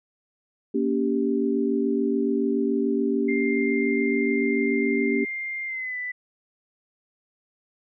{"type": "chord", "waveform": "sine", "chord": "G diminished", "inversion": "first", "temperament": "just", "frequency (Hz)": [235.2, 282.2, 392], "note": ["Bb3", "Db4", "G4"], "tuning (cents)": [16, 31, 0], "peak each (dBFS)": -25, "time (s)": [0.74, 5.25], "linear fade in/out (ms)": 10}
{"type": "tone with pitch glide", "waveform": "sine", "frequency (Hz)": [2107, 1988.7], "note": ["C7", "B6"], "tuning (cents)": [12, 12], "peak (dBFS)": -28, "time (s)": [3.28, 6.12], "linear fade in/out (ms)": 10, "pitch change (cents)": -100, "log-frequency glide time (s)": [5.65, 5.97]}
{"effects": []}